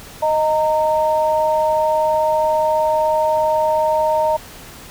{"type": "tone pair together", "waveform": "sine", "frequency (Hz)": [622.3, 920], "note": ["D#5", "A#5"], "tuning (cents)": [0, -23], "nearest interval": "perfect fifth", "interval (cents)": 677, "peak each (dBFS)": [-16, -17], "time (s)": [0.22, 4.37], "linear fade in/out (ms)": 10, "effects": ["pink hiss -38 dBFS RMS until 4.9 s"]}